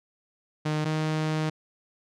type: tone pair in turn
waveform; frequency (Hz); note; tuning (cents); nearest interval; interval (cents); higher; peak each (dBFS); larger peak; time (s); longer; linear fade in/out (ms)
sawtooth; 153.2 / 155.88; D#3 / D#3; -27 / +4; unison; 31; second; -21; neither; 0.65-0.85 / 0.85-1.5; second; 10
effects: low-pass 6000 Hz 12 dB/octave